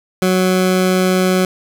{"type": "tone", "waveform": "20% pulse", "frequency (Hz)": 185, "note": "F#3", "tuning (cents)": 0, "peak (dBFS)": -7, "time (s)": [0.22, 1.45], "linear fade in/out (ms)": 2, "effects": []}